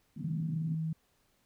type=band-pass noise; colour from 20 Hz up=pink; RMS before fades=-41 dBFS; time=0.16-0.75 s; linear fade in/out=5 ms; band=130 to 250 Hz; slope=48 dB/octave
type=tone; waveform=sine; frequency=160 Hz; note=D#3; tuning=49 cents sharp; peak=-31 dBFS; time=0.24-0.93 s; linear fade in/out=5 ms
effects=pink hiss -72 dBFS RMS until 1.45 s